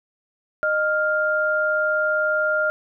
sine tone pair together, 615.5 / 1401 Hz, D#5 / F6, -19 / +5 cents, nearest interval octave + major second, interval 1424 cents, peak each -22 / -20 dBFS, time 0.63-2.7 s, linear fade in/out 0 ms, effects none

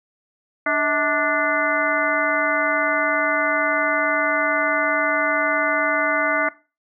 harmonic tone with a mistuned harmonic, 293.7 Hz, D4, in tune, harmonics 1 / 2 / 3 / 4 / 5 / 6 / 7, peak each -28 / -24 / -31 / -25 / -23 / -29 / -23 dBFS, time 0.66-6.49 s, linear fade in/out 5 ms, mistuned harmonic 2, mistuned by +150 cents, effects noise-tail reverb RT60 0.3 s tail -18 dB re dry

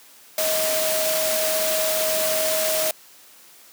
sine tone in noise, 631 Hz, D#5, 24 cents sharp, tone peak -23 dBFS, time 0.38-2.91 s, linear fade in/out 2 ms, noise white, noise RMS -24 dBFS, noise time 0.38-2.91 s, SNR -2 dB, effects white hiss -49 dBFS RMS until 3.72 s + high-pass 200 Hz 12 dB/octave

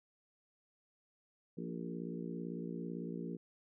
harmonic tone with a mistuned harmonic, 57.9 Hz, A#1, 11 cents flat, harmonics 3 / 4 / 5 / 6 / 7 / 8, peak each -43 / -45 / -47 / -49 / -50 / -51 dBFS, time 1.57-3.37 s, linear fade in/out 10 ms, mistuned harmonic 7, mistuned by -19 cents, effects none

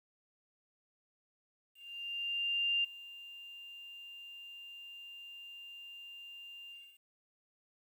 sine tone with ADSR envelope, 2794 Hz, F7, in tune, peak -28 dBFS, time 1.74-7 s, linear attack 1100 ms, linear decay 10 ms, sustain -19 dB, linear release 280 ms, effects 11-bit

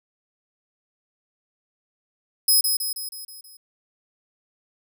10% pulse tone with echo, 5100 Hz, D#8, 42 cents sharp, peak -9 dBFS, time 2.48-2.61 s, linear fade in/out 5 ms, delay 160 ms, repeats 6, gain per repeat -5 dB, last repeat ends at 3.57 s, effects none

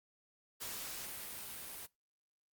white noise with level ramp, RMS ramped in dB -43 to -47 dBFS, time 0.6-1.87 s, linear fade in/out 20 ms, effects noise-tail reverb RT60 0.2 s tail -22 dB re dry + Opus 48 kbps

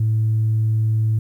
sine tone, 110 Hz, A2, in tune, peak -14 dBFS, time 0-1.19 s, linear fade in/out 5 ms, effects tanh soft clip ceiling -12 dBFS + 9-bit

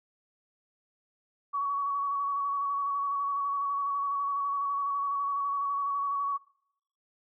sine tone with vibrato, 1125 Hz, C#6, 25 cents sharp, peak -27 dBFS, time 1.53-6.38 s, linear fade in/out 20 ms, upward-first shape square, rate 12 Hz, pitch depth 19 cents each way, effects noise-tail reverb RT60 0.7 s tail -23 dB re dry

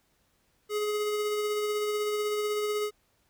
square tone with tremolo, 420 Hz, G#4, 19 cents sharp, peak -27 dBFS, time 0.69-2.91 s, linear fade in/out 50 ms, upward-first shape sine, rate 16 Hz, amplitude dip 25%, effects pink hiss -70 dBFS RMS until 3.29 s

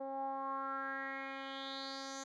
10% pulse tone with low-pass filter sweep, 270.5 Hz, C#4, 42 cents flat, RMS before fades -42 dBFS, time 0-2.24 s, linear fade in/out 10 ms, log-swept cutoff 640 to 6500 Hz, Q 5.2, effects none

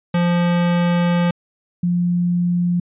square / sine tone pair in turn, 174 / 175.62 Hz, F3 / F3, -6 / +10 cents, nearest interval unison, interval 16 cents, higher second, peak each -15 dBFS, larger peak neither, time 0.14-1.31 / 1.83-2.8 s, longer first, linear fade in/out 5 ms, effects resampled to 8000 Hz

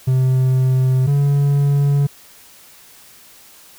triangle tone pair in turn, 129.7 / 141.97 Hz, C3 / C#3, -15 / +42 cents, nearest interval major second, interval 157 cents, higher second, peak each -10 dBFS, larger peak neither, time 0.07-1.07 / 1.07-2.07 s, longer neither, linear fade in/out 10 ms, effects white hiss -45 dBFS RMS until 3.78 s

